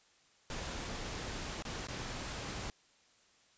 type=noise with dropouts; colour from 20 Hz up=pink; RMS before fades=-41 dBFS; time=0.5-2.7 s; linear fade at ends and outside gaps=1 ms; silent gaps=1.624-1.651 / 1.871-1.884 s; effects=white hiss -67 dBFS RMS until 3.57 s + resampled to 16000 Hz